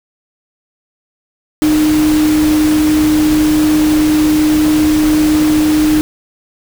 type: tone in noise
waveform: sine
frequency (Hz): 306.2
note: D#4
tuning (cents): -28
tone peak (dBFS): -8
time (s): 1.62-6.01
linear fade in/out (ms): 0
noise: pink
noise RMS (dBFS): -21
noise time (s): 1.62-6.01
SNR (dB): +10
effects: none